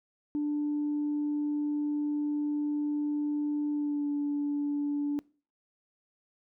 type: tone with pitch glide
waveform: sine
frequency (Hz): 295 to 289.6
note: D4 to D4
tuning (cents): +8 to -24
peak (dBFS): -26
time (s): 0.35-5.19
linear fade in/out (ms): 0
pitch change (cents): -32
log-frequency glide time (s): 3.72-4.08
effects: noise-tail reverb RT60 0.4 s tail -24 dB re dry + tanh soft clip ceiling -24 dBFS